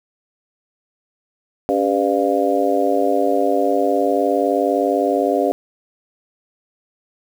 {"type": "harmonic tone with a mistuned harmonic", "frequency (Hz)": 99.7, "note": "G2", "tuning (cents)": 30, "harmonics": [3, 4, 5, 6, 7], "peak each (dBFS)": [-21, -21, -21, -21, -21], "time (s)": [1.69, 5.52], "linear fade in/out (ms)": 0, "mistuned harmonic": 3, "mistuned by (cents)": -98, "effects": ["7-bit"]}